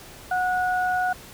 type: tone pair together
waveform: sine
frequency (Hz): 733.2 / 1460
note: F#5 / F#6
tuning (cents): -16 / -24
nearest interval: octave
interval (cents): 1192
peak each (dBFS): -22 / -26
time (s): 0.31-1.13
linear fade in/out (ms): 5
effects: pink hiss -44 dBFS RMS until 1.33 s